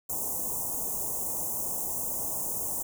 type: band-stop noise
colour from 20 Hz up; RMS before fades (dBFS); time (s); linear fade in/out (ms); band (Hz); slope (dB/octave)
white; -32; 0.09-2.83; 10; 1000 to 6500; 48
effects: none